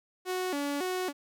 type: tone with vibrato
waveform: sawtooth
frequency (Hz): 324.3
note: E4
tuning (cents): -28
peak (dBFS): -26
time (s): 0.25-1.13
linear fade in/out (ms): 50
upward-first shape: square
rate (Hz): 1.8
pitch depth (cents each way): 220
effects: none